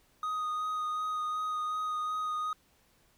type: tone with vibrato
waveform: triangle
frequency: 1244.5 Hz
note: D#6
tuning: in tune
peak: -29 dBFS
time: 0.23-2.53 s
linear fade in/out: 2 ms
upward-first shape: sine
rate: 2.7 Hz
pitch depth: 13 cents each way
effects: pink hiss -67 dBFS RMS until 3.17 s